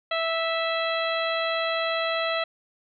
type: harmonic tone with a mistuned harmonic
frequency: 657 Hz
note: E5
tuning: 6 cents flat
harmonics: 1 / 2 / 3 / 4 / 5 / 6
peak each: -27 / -30 / -32 / -33 / -34 / -35 dBFS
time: 0.11-2.44 s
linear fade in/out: 5 ms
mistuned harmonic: 6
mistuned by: +22 cents
effects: none